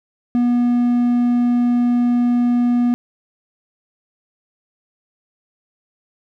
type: tone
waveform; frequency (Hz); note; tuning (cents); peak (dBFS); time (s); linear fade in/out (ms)
triangle; 242.2; B3; -34; -11; 0.35-2.94; 0
effects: none